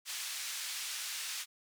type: band-pass noise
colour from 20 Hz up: white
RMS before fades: -40 dBFS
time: 0.05-1.46 s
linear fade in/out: 50 ms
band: 1700 to 7800 Hz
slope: 12 dB/octave
effects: none